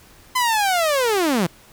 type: linear sweep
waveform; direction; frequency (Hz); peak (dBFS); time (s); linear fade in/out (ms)
sawtooth; down; 1029 to 155.9; -13; 0.35-1.47; 10
effects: pink hiss -49 dBFS RMS until 1.72 s